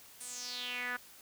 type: tone with band-pass filter sweep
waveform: sawtooth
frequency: 246.9 Hz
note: B3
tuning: in tune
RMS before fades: -40 dBFS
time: 0.2-0.97 s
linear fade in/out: 10 ms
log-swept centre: 9700 to 1500 Hz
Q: 4.7
effects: white hiss -56 dBFS RMS until 1.21 s